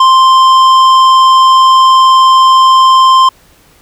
sine tone with tanh clipping, 1046.5 Hz, C6, in tune, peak -4 dBFS, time 0-3.29 s, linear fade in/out 5 ms, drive 11 dB, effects pink hiss -45 dBFS RMS until 3.81 s

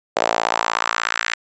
sawtooth tone with high-pass filter sweep, 56.6 Hz, A1, 50 cents sharp, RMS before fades -21 dBFS, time 0.16-1.35 s, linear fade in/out 10 ms, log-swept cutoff 600 to 1800 Hz, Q 2.3, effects resampled to 16000 Hz

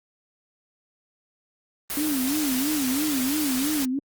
white noise, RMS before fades -29 dBFS, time 1.9-3.85 s, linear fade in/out 0 ms
sine tone with vibrato, 280 Hz, C#4, 18 cents sharp, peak -23 dBFS, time 1.97-3.99 s, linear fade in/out 2 ms, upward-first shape sine, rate 3 Hz, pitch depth 170 cents each way
effects Opus 24 kbps

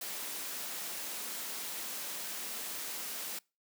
white high-pass noise, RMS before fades -40 dBFS, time 0.01-3.39 s, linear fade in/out 5 ms, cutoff 180 Hz, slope 24 dB/octave, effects noise-tail reverb RT60 0.3 s tail -26 dB re dry

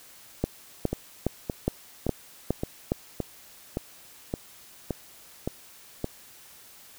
two click trains, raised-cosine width 2 ms, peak -14 / -10 dBFS, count 10 / 7, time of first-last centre 0.93-6.044 / 0.44-2.919 s, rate 1.76 / 2.42 Hz, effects white hiss -51 dBFS RMS until 6.98 s

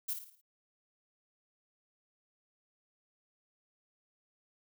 violet noise with echo, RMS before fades -35 dBFS, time 0.08-0.14 s, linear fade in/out 10 ms, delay 55 ms, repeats 5, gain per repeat -7 dB, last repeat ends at 0.415 s, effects none

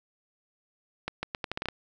accelerating click train, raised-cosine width 0.3 ms, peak -15 dBFS, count 9, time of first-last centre 1.08-1.686 s, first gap 150 ms, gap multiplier 0.79, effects none

